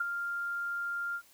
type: tone with ADSR envelope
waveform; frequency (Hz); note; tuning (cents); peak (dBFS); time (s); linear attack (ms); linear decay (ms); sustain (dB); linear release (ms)
sine; 1396.9; F6; 0; -26; 0-1.22; 7; 21; -6; 70
effects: white hiss -61 dBFS RMS until 1.33 s